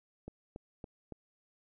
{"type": "click train", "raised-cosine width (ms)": 2, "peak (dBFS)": -30, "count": 4, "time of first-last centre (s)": [0.28, 1.123], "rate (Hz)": 3.56, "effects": []}